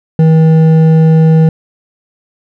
triangle tone with hard clipping, 160.1 Hz, D#3, 50 cents sharp, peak -5 dBFS, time 0.19-1.49 s, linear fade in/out 2 ms, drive 11 dB, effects none

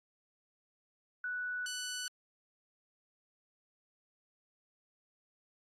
sine / 10% pulse tone pair in turn, 1480 / 1488 Hz, F#6 / F#6, 0 / +9 cents, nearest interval unison, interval 9 cents, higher second, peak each -35 / -29 dBFS, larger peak second, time 1.24-1.66 / 1.66-2.08 s, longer neither, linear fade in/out 2 ms, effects low-pass 11000 Hz 12 dB/octave + AAC 48 kbps

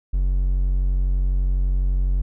triangle tone, 46 Hz, F#1, 9 cents flat, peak -15 dBFS, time 0.13-2.22 s, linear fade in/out 10 ms, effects none

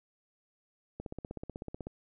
click train, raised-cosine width 2 ms, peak -26 dBFS, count 15, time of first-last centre 1-1.87 s, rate 16.1 Hz, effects none

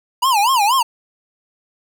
square tone with vibrato, 930 Hz, A#5, 4 cents flat, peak -13 dBFS, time 0.22-0.83 s, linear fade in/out 10 ms, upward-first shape sine, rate 4.2 Hz, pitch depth 260 cents each way, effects none

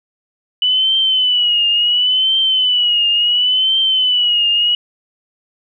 sine tone with vibrato, 2973 Hz, F#7, 8 cents sharp, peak -11 dBFS, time 0.62-4.75 s, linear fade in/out 2 ms, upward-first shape triangle, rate 0.71 Hz, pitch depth 96 cents each way, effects none

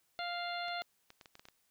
harmonic tone, 698.5 Hz, F5, in tune, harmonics 1 / 2 / 3 / 4 / 5 / 6, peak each -39 / -43 / -45 / -49 / -47 / -46 dBFS, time 0.19-0.82 s, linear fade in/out 0 ms
clicks, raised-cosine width 0.2 ms, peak -35 dBFS, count 9, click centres 0.683 / 0.821 / 1.104 / 1.212 / 1.258 / 1.354 / 1.395 / 1.454 / 1.486 s
effects white hiss -75 dBFS RMS until 1.7 s

